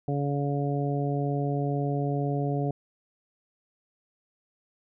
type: harmonic tone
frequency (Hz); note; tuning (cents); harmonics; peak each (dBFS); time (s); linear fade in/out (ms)
142.1; C#3; +43; 1 / 2 / 3 / 4 / 5; -27 / -32 / -33 / -37 / -35; 0.08-2.71; 2
effects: none